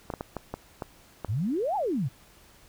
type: clicks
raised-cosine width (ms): 1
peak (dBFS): -18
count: 7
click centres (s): 0.102 / 0.138 / 0.209 / 0.367 / 0.54 / 0.822 / 1.247
type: exponential two-way sweep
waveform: sine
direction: up then down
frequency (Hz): 89.7 to 880 to 112.7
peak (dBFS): -25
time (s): 1.28-2.09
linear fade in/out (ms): 20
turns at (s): 1.76
effects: pink hiss -56 dBFS RMS until 2.68 s